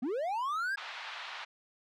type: linear sweep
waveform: triangle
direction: up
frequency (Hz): 220.9 to 1661.2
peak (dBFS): -29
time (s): 0.02-0.76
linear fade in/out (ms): 10
type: band-pass noise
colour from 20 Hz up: pink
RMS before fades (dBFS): -43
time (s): 0.77-1.45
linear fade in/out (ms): 10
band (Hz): 870 to 4000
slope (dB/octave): 24
effects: none